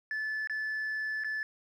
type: tone with dropouts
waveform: sine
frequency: 1738 Hz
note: A6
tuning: 22 cents flat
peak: -29 dBFS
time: 0.11-1.43 s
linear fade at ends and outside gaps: 1 ms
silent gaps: 0.473-0.497 / 1.237-1.245 s
effects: tanh soft clip ceiling -30 dBFS + 11-bit